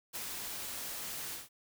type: noise with ADSR envelope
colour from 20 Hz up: white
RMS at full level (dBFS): -38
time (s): 0.13-1.49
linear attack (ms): 31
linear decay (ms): 24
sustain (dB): -3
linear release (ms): 160
effects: none